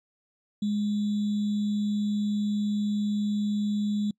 sine tone with sample-and-hold, 207.7 Hz, G#3, in tune, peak -24 dBFS, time 0.62-4.11 s, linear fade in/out 5 ms, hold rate 3675 Hz, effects noise-tail reverb RT60 0.1 s tail -26 dB re dry + low-pass 6000 Hz 12 dB/octave

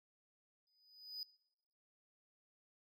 triangle tone with exponential growth, 4978 Hz, D#8, in tune, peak -39 dBFS, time 0.67-1.23 s, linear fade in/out 1 ms, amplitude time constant 120 ms, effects noise-tail reverb RT60 0.9 s tail -22 dB re dry

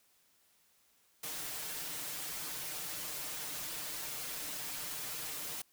white noise with comb filter, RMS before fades -41 dBFS, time 1.23-5.62 s, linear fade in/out 5 ms, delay 6.6 ms, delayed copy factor +0.8, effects white hiss -70 dBFS RMS until 5.72 s

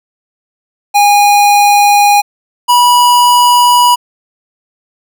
square tone pair in turn, 819 / 975.2 Hz, G#5 / B5, -24 / -22 cents, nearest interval minor third, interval 302 cents, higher second, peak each -5 dBFS, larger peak neither, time 0.94-2.22 / 2.68-3.96 s, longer neither, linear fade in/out 20 ms, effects none

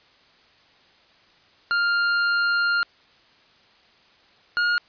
45% pulse tone pair in turn, 1401 / 1427.1 Hz, F6 / F6, +5 / +37 cents, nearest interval unison, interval 32 cents, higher second, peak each -19 dBFS, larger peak neither, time 1.71-2.83 / 4.57-4.78 s, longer first, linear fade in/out 0 ms, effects white hiss -56 dBFS RMS until 4.88 s + resampled to 11025 Hz

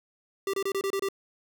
square tone bursts, 392 Hz, G4, in tune, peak -27 dBFS, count 7, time 0.47-1.087 s, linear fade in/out 2 ms, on 65 ms, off 27 ms, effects none

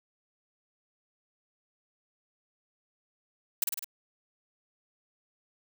blue noise with echo, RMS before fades -26 dBFS, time 3.62-3.64 s, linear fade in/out 2 ms, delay 51 ms, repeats 4, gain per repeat -3 dB, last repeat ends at 3.844 s, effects none

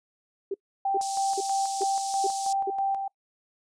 sine tone bursts, 392 Hz, G4, in tune, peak -26 dBFS, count 6, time 0.51-2.702 s, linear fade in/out 5 ms, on 32 ms, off 400 ms
sine tone with tremolo, 784 Hz, G5, in tune, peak -23 dBFS, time 0.85-3.08 s, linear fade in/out 5 ms, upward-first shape square, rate 3.1 Hz, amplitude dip 45%
white band-pass noise, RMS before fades -37 dBFS, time 1.01-2.53 s, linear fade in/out 5 ms, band 4500 to 9000 Hz, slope 24 dB/octave
effects noise-tail reverb RT60 0.1 s tail -25 dB re dry + resampled to 22050 Hz

